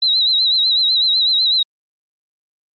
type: tone with vibrato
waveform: sine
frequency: 3951 Hz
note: B7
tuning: in tune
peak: -12 dBFS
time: 0.02-1.63 s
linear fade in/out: 5 ms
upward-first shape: sine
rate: 8 Hz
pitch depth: 77 cents each way
effects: Opus 48 kbps